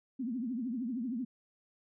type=tone with vibrato; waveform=sine; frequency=243.1 Hz; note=B3; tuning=27 cents flat; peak=-33 dBFS; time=0.19-1.25 s; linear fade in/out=10 ms; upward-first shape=triangle; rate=13 Hz; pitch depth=220 cents each way; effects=none